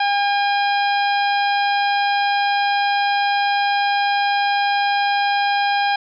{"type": "harmonic tone with a mistuned harmonic", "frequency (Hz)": 808, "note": "G#5", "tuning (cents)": -48, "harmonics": [1, 2, 3, 4, 5, 6], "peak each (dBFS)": [-17, -23, -27, -29, -31, -33], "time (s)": [0, 5.96], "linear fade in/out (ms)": 5, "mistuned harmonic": 6, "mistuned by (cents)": 52, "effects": []}